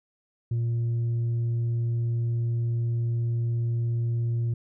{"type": "tone with tanh clipping", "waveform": "sine", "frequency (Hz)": 117.1, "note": "A#2", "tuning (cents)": 8, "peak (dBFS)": -24, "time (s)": [0.51, 4.54], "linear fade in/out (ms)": 5, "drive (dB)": 2, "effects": []}